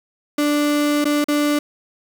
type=tone with dropouts; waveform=35% pulse; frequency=293.8 Hz; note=D4; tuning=1 cent sharp; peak=-14 dBFS; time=0.38-1.59 s; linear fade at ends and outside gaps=5 ms; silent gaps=1.044-1.053 / 1.243-1.283 s; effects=7-bit